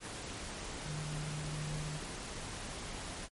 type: tone in noise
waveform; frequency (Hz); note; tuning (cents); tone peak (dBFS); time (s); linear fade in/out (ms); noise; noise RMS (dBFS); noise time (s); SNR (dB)
sine; 151.3; D#3; -48; -38; 0.84-2.01; 50; pink; -43; 0-3.29; +2
effects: MP3 48 kbps